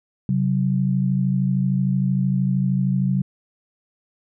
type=tone pair together; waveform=sine; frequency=134.5 / 187.6 Hz; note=C3 / F#3; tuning=+48 / +24 cents; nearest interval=tritone; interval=576 cents; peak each=-20 / -20 dBFS; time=0.29-3.22 s; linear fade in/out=2 ms; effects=none